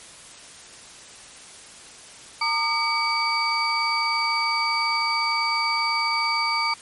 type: tone cluster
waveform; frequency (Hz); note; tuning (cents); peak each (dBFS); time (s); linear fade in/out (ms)
sine; 917 / 1212 / 2271 / 4617; A#5 / D#6 / C#7 / D8; -29 / -46 / +41 / -30; -26; 2.41-6.74; 5
effects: white hiss -44 dBFS RMS until 6.81 s + MP3 48 kbps